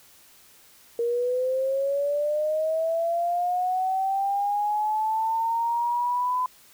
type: linear sweep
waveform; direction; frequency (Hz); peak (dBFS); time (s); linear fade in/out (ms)
sine; up; 466.2 to 1011; -22; 0.99-6.46; 2
effects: white hiss -54 dBFS RMS until 6.73 s